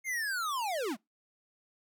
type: linear sweep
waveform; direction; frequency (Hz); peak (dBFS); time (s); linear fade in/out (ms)
square; down; 2157 to 185; -32; 0.04-0.97; 50
effects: noise-tail reverb RT60 0.2 s tail -26 dB re dry